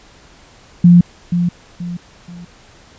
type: tone with echo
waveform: sine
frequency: 174.61 Hz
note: F3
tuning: in tune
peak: -3 dBFS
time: 0.84-1.01 s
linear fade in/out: 5 ms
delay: 480 ms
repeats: 3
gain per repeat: -9 dB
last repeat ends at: 2.45 s
effects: pink hiss -45 dBFS RMS until 2.98 s + resampled to 16000 Hz